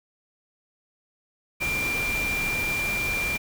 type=tone in noise; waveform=sine; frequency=2376 Hz; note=D7; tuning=20 cents sharp; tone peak=-25 dBFS; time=1.6-3.38 s; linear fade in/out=20 ms; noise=pink; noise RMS=-32 dBFS; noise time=1.6-3.38 s; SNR=+4 dB; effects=none